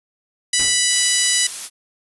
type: harmonic tone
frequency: 986 Hz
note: B5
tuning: 3 cents flat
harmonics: 2 / 3 / 4 / 5 / 6 / 7 / 8 / 9 / 10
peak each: -24 / -24 / -24 / -24 / -24 / -24 / -24 / -24 / -24 dBFS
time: 0.53-1.47 s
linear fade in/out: 5 ms
type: noise with exponential decay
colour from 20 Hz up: pink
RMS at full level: -29 dBFS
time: 0.59-1 s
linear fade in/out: 5 ms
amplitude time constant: 88 ms
type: noise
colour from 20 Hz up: blue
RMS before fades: -26 dBFS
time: 0.88-1.7 s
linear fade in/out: 50 ms
effects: resampled to 24000 Hz